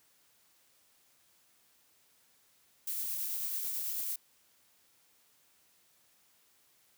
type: noise with tremolo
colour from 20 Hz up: violet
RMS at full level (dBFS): -35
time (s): 2.87-4.16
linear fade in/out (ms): 5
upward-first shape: sine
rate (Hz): 9.1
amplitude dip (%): 25
effects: white hiss -68 dBFS RMS until 6.97 s + high-pass 60 Hz 12 dB/octave